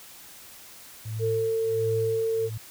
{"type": "tone with tremolo", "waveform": "sine", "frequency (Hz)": 110, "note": "A2", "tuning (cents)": 0, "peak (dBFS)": -28, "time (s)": [1.05, 2.58], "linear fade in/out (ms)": 10, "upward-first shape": "sine", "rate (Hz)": 1.4, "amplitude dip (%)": 95}
{"type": "tone", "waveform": "sine", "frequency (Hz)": 450, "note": "A4", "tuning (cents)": 39, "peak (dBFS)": -23, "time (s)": [1.19, 2.5], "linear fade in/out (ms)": 50}
{"effects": ["white hiss -47 dBFS RMS until 2.7 s"]}